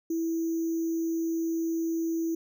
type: tone with sample-and-hold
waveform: sine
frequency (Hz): 329.6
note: E4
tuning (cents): 0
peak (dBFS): -26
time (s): 0.1-2.35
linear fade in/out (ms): 5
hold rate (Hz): 6300
effects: none